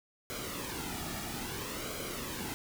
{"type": "noise with flanger", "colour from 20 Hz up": "pink", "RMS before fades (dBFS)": -39, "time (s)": [0.3, 2.54], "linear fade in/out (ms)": 0, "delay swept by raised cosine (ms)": [1.1, 1.97], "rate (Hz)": 0.6, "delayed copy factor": -0.6, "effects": []}